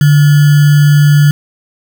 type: tone with sample-and-hold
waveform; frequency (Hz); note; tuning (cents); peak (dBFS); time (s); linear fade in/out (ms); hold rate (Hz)
sine; 146.83; D3; 0; -3; 0.01-1.31; 2; 1575
effects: none